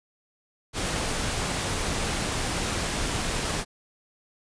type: noise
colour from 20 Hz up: pink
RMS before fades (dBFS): -28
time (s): 0.73-3.65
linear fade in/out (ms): 50
effects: resampled to 22050 Hz